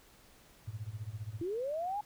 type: tone with tremolo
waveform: sine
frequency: 107.2 Hz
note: A2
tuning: 45 cents flat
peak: -35 dBFS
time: 0.67-1.42 s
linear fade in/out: 10 ms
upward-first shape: sine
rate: 15 Hz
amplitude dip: 90%
type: linear sweep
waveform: sine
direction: up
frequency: 321.6 to 850 Hz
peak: -33 dBFS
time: 1.41-2.01 s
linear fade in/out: 5 ms
effects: pink hiss -61 dBFS RMS until 2.05 s